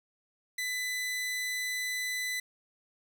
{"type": "tone", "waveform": "sawtooth", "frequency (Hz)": 2000, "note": "B6", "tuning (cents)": 21, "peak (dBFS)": -28, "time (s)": [0.58, 2.4], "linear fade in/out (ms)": 5, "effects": []}